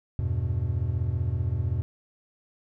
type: chord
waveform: triangle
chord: E minor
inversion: none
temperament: equal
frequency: 82.41 / 98 / 123.47 Hz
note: E2 / G2 / B2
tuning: 0 / 0 / 0 cents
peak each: -27 dBFS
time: 0.19-1.82 s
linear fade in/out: 0 ms
effects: none